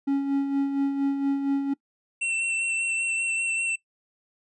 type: tone with tremolo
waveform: triangle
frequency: 277.2 Hz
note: C#4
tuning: in tune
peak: -18 dBFS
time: 0.07-1.74 s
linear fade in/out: 10 ms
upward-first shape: sine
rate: 4.3 Hz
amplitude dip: 50%
type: tone with vibrato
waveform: square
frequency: 2700 Hz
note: E7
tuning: 41 cents sharp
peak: -25 dBFS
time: 2.21-3.76 s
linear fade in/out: 10 ms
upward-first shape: sine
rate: 5.1 Hz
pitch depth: 16 cents each way
effects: noise-tail reverb RT60 0.1 s tail -22 dB re dry + resampled to 24000 Hz